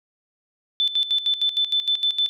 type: tone with tremolo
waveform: sine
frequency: 3520 Hz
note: A7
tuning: in tune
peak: -17 dBFS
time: 0.8-2.29 s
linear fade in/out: 0 ms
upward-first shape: square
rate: 6.5 Hz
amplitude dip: 75%
effects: none